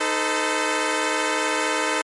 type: chord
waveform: 10% pulse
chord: A diminished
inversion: second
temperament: equal with one note detuned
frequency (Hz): 311.1 / 440 / 510.7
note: Eb4 / A4 / C5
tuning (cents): 0 / 0 / -42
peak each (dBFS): -17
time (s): 0-2.02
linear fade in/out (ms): 10
effects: MP3 48 kbps